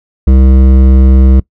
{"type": "tone with hard clipping", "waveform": "triangle", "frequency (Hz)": 65.41, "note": "C2", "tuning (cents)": 0, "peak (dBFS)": -4, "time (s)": [0.27, 1.4], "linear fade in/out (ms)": 5, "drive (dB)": 16, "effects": ["noise-tail reverb RT60 0.1 s tail -22 dB re dry"]}